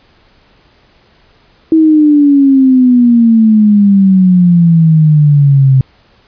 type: exponential sweep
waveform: sine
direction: down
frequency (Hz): 323.3 to 130.81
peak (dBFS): -3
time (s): 1.72-5.81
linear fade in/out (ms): 2
effects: pink hiss -48 dBFS RMS until 6.27 s + resampled to 11025 Hz